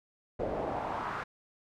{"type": "noise with band-pass filter sweep", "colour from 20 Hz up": "brown", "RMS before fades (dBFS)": -35, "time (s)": [0.39, 1.24], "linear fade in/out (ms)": 10, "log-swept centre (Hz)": [500, 1400], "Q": 2.4, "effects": []}